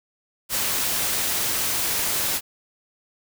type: noise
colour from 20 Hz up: white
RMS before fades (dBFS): -24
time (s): 0.49-2.41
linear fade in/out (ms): 50
effects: none